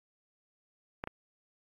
clicks, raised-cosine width 0.5 ms, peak -20 / -22 dBFS, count 2, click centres 1.039 / 1.074 s, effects AAC 32 kbps

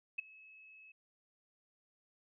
sine tone with ADSR envelope, 2584 Hz, E7, 35 cents flat, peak -31 dBFS, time 0.18-0.92 s, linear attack 11 ms, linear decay 10 ms, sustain -24 dB, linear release 6 ms, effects none

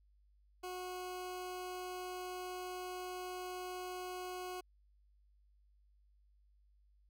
20% pulse tone, 364.8 Hz, F#4, 24 cents flat, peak -37 dBFS, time 0.63-4.61 s, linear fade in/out 10 ms, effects added 50 Hz sine -66 dBFS peak until 7.09 s

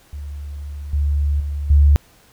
sine tone with level steps, 72.3 Hz, D2, 27 cents flat, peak -27 / -15 / -21 / -8 dBFS, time 0.13-1.96 s, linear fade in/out 0 ms, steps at 0.93 / 1.4 / 1.7 s, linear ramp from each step 5 ms, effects pink hiss -52 dBFS RMS until 2.32 s

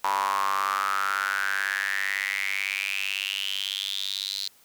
sawtooth tone with high-pass filter sweep, 98 Hz, G2, in tune, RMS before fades -28 dBFS, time 0.04-4.48 s, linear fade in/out 5 ms, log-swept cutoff 950 to 4200 Hz, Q 8, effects white hiss -58 dBFS RMS until 4.64 s

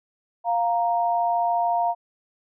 sine tone pair together, 699.4 / 933 Hz, F5 / A#5, +2 / +1 cents, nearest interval perfect fourth, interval 499 cents, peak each -21 / -24 dBFS, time 0.44-1.95 s, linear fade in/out 50 ms, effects none

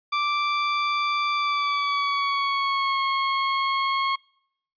sawtooth tone with pitch glide, 1172 to 1087.2 Hz, D6 to C#6, -4 to -34 cents, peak -18 dBFS, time 0.12-4.16 s, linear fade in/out 10 ms, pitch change -130 cents, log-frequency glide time 1.35-3.01 s, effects noise-tail reverb RT60 0.7 s tail -26 dB re dry + resampled to 11025 Hz

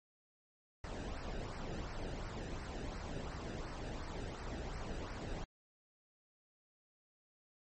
brown noise with flanger, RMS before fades -43 dBFS, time 0.84-5.44 s, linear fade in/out 2 ms, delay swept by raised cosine 0.28 to 0.94 ms, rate 2.8 Hz, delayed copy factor -0.55, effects MP3 32 kbps

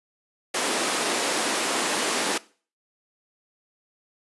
pink high-pass noise, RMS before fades -25 dBFS, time 0.54-2.38 s, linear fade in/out 5 ms, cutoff 260 Hz, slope 24 dB/octave, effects noise-tail reverb RT60 0.4 s tail -20 dB re dry + resampled to 24000 Hz

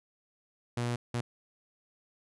sawtooth tone bursts at uneven times, 120.3 Hz, B2, 45 cents flat, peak -26 dBFS, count 2, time 0.77-0.96 / 1.14-1.21 s, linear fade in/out 5 ms, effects resampled to 24000 Hz

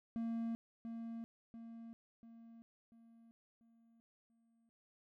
triangle tone with echo, 229.3 Hz, A#3, 28 cents flat, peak -35 dBFS, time 0.16-0.55 s, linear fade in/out 0 ms, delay 690 ms, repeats 6, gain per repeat -6 dB, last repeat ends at 4.69 s, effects none

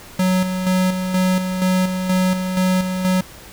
square tone with tremolo, 185 Hz, F#3, in tune, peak -15 dBFS, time 0.19-3.21 s, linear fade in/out 5 ms, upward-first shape square, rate 2.1 Hz, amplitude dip 50%, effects pink hiss -40 dBFS RMS until 3.52 s

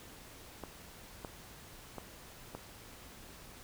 clicks, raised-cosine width 1 ms, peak -27 dBFS, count 4, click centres 0.637 / 1.248 / 1.983 / 2.55 s, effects pink hiss -53 dBFS RMS until 3.63 s

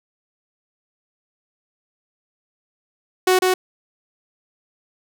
sawtooth tone with echo, 370 Hz, F#4, in tune, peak -9 dBFS, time 3.27-3.39 s, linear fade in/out 5 ms, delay 150 ms, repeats 1, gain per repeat -2 dB, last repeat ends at 3.54 s, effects none

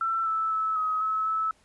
sine tone with pitch steps, 1339 / 1315 / 1304 / 1269 / 1294 / 1305 Hz, E6 / E6 / E6 / D#6 / E6 / E6, +27 / -5 / -19 / +34 / -32 / -18 cents, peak -24 dBFS, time 0.01-1.51 s, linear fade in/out 2 ms, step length 250 ms, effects pink hiss -63 dBFS RMS until 1.64 s + resampled to 24000 Hz

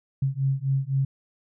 sine beating tone pair, 133.7 / 137.6 Hz, C3 / C#3, +38 / -12 cents, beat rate 3.9 Hz, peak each -25 dBFS, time 0.22-1.05 s, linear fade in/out 5 ms, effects none

